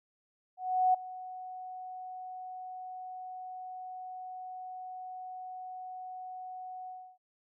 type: tone with ADSR envelope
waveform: sine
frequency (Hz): 740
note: F#5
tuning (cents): 0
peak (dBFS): -21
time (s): 0.57-7.18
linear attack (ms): 370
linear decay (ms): 8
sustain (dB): -19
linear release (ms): 300
effects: none